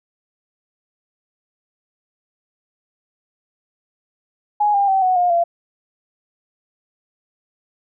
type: tone with pitch steps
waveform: sine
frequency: 833 / 800.9 / 770.1 / 740.4 / 711.9 / 684.5 Hz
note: G#5 / G5 / G5 / F#5 / F5 / F5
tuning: +5 / +37 / -31 / +1 / +33 / -35 cents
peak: -13 dBFS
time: 4.6-5.44 s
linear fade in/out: 10 ms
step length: 140 ms
effects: none